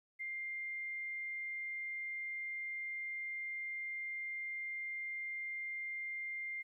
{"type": "tone", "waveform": "sine", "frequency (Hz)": 2100, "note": "C7", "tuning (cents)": 6, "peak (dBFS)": -39, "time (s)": [0.19, 6.63], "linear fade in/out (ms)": 20, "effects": ["13-bit"]}